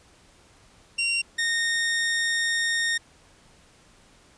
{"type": "tone pair in turn", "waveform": "sawtooth", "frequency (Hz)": [2757, 1844.5], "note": ["F7", "A#6"], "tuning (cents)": [-23, -19], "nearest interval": "perfect fifth", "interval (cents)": 696, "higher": "first", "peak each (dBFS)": -19, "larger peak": "neither", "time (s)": [[0.98, 1.22], [1.38, 2.98]], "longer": "second", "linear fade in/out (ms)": 10, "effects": ["pink hiss -56 dBFS RMS until 4.37 s", "resampled to 22050 Hz"]}